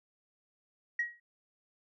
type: tone with exponential decay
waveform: sine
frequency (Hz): 1901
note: A#6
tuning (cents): +33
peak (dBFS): -25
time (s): 0.99-1.2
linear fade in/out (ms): 5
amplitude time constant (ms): 44
effects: tanh soft clip ceiling -22 dBFS